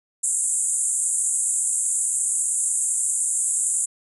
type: band-pass noise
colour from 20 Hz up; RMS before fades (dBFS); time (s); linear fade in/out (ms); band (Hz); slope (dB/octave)
pink; -23; 0.23-3.86; 10; 7200 to 10000; 96
effects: none